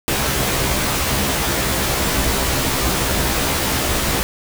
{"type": "noise with comb filter", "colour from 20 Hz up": "pink", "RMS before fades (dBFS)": -19, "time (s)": [0.08, 4.23], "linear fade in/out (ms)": 0, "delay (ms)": 15, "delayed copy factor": 1, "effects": []}